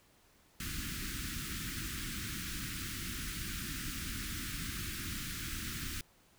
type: band-stop noise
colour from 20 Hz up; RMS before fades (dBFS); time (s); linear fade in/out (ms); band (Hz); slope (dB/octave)
pink; -40; 0.6-6.01; 2; 330 to 1300; 48
effects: pink hiss -66 dBFS RMS until 6.38 s